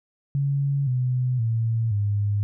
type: tone with pitch steps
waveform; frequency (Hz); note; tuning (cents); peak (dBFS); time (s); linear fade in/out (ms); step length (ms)
sine; 140 / 126.18 / 113.72 / 102.49; C#3 / B2 / A#2 / G#2; +18 / +38 / -42 / -22; -20; 0.35-2.43; 0; 520
effects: none

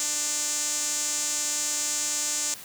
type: tone with band-pass filter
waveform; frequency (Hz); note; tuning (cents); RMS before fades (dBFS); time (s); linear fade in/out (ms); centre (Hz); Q
sawtooth; 296.9; D4; +19; -28; 0-2.54; 2; 7100; 4.5
effects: white hiss -43 dBFS RMS until 2.64 s

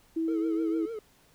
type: tone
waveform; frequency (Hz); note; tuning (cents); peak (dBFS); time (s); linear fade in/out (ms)
sine; 325.5; E4; -22; -26; 0.16-0.86; 10
type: tone with vibrato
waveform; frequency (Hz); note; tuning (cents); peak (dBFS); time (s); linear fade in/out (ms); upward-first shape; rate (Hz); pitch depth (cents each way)
triangle; 440.4; A4; +2; -32; 0.28-0.99; 2; triangle; 6.7; 110
effects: pink hiss -62 dBFS RMS until 1.34 s

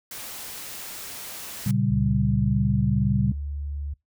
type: noise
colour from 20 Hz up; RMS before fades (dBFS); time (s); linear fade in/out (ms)
white; -37; 0.11-1.71; 2
type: chord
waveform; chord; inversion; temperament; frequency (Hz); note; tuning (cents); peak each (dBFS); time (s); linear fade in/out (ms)
sine; G diminished; first; equal; 116.54 / 138.59 / 196; Bb2 / Db3 / G3; 0 / 0 / 0; -24; 1.66-3.32; 5
type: tone with pitch glide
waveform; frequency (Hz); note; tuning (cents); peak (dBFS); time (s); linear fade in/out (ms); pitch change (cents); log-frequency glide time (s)
sine; 68.4 to 71.84; C#2 to D2; -23 to -38; -28; 1.9-3.94; 10; +85; 2.36-2.93
effects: noise-tail reverb RT60 0.2 s tail -25 dB re dry

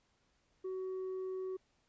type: tone with tanh clipping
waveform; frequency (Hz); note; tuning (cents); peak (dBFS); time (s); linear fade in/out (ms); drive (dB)
sine; 375.3; F#4; +25; -38; 0.64-1.57; 10; 2
effects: pink hiss -75 dBFS RMS until 1.88 s + resampled to 16000 Hz

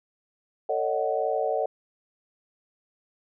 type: chord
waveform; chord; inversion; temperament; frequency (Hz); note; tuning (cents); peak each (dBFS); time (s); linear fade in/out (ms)
sine; D# half-diminished seventh; second; just; 448 / 560 / 622.3 / 746.7; A4 / C#5 / D#5 / F#5; +31 / +18 / 0 / +16; -29; 0.69-1.66; 5
effects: none

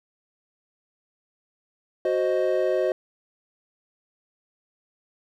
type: chord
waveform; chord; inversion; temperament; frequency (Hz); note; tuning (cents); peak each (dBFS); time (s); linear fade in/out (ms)
triangle; C diminished; second; equal; 370 / 523.3 / 622.3; Gb4 / C5 / Eb5; 0 / 0 / 0; -23; 2.05-2.92; 2
effects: none

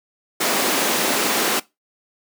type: high-pass noise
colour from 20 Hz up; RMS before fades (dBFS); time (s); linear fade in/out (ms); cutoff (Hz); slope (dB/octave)
pink; -20; 0.4-1.6; 10; 240; 24
effects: noise-tail reverb RT60 0.2 s tail -20 dB re dry

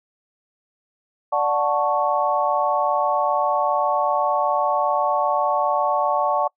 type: chord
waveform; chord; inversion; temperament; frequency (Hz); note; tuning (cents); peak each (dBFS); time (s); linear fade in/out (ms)
sine; D major seventh; none; equal with one note detuned; 587.3 / 734.9 / 880 / 1108.7; D5 / F#5 / A5 / C#6; 0 / -12 / 0 / 0; -23; 1.32-6.48; 10
effects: noise-tail reverb RT60 0.1 s tail -26 dB re dry

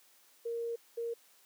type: tone bursts at uneven times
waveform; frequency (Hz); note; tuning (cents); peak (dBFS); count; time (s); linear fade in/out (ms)
sine; 466.2; A#4; 0; -33; 2; 0.45-0.76 / 0.97-1.14; 10
effects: white hiss -64 dBFS RMS until 1.45 s + high-pass 300 Hz 12 dB/octave

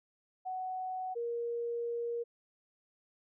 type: tone pair in turn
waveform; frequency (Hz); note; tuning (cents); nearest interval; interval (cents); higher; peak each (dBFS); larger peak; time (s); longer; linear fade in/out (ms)
sine; 745 / 470.9; F#5 / A#4; +12 / +18; minor sixth; 794; first; -35 / -33; second; 0.45-1.15 / 1.15-2.24; second; 20
effects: none

